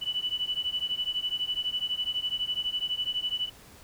sine beating tone pair, 2965 / 2977 Hz, F#7 / F#7, +3 / +10 cents, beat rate 12 Hz, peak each -31 dBFS, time 0.01-3.5 s, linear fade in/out 20 ms, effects pink hiss -52 dBFS RMS until 3.83 s

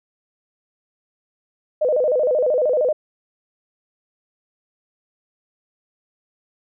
sine tone with vibrato, 554 Hz, C#5, 1 cent flat, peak -15 dBFS, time 1.81-2.93 s, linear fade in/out 10 ms, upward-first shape square, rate 13 Hz, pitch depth 170 cents each way, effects none

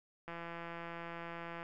click train, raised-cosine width 0.5 ms, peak -30 dBFS, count 229, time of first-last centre 0.28-1.629 s, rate 169 Hz, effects none

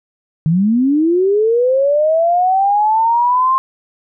sine linear sweep, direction up, 150.9 to 1065 Hz, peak -10 dBFS, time 0.46-3.58 s, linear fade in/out 0 ms, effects none

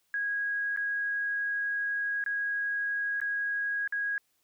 sine tone with dropouts, 1648 Hz, G#6, 14 cents flat, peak -28 dBFS, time 0.14-4.18 s, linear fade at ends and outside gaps 1 ms, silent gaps 0.763-0.773 / 2.24-2.262 / 3.202-3.215 / 3.876-3.924 s, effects white hiss -73 dBFS RMS until 4.43 s

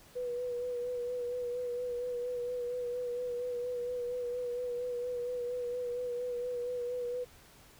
sine tone with vibrato, 490 Hz, B4, 14 cents flat, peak -33 dBFS, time 0.15-7.25 s, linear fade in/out 20 ms, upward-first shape sine, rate 4.3 Hz, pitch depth 28 cents each way, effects pink hiss -58 dBFS RMS until 7.79 s

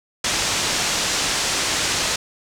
white low-pass noise, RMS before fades -22 dBFS, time 0.24-2.16 s, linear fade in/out 5 ms, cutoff 7400 Hz, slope 24 dB/octave, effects none

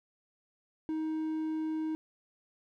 triangle tone, 314.7 Hz, D#4, 20 cents sharp, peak -29 dBFS, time 0.89-1.95 s, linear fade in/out 0 ms, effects none

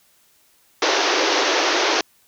pink band-pass noise, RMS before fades -19 dBFS, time 0.82-2.01 s, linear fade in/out 2 ms, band 300 to 6300 Hz, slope 96 dB/octave, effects white hiss -58 dBFS RMS until 2.27 s

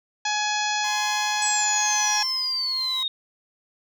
harmonic tone, 841 Hz, G#5, 22 cents sharp, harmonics 1 / 2 / 3 / 4 / 5 / 6 / 7 / 8, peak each -26 / -29 / -31 / -32 / -33 / -34 / -34 / -35 dBFS, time 0.25-2.23 s, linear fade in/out 5 ms
sawtooth tone with tremolo, 1038 Hz, C6, 14 cents flat, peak -29 dBFS, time 0.84-3.03 s, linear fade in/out 2 ms, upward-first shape sine, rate 0.99 Hz, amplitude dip 65%
sine exponential sweep, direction down, 7902 to 3682 Hz, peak -23 dBFS, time 1.42-3.08 s, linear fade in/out 2 ms
effects none

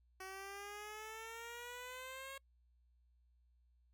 10% pulse exponential sweep, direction up, 376 to 547 Hz, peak -39 dBFS, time 0.2-2.38 s, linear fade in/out 5 ms, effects noise-tail reverb RT60 0.1 s tail -25 dB re dry + added 60 Hz sine -69 dBFS peak until 3.93 s

